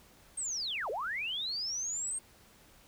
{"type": "linear two-way sweep", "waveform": "sine", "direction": "down then up", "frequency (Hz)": [8590, 392.4, 8590], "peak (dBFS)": -33, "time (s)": [0.37, 2.19], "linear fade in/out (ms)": 10, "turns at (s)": 0.9, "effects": ["pink hiss -60 dBFS RMS until 2.87 s"]}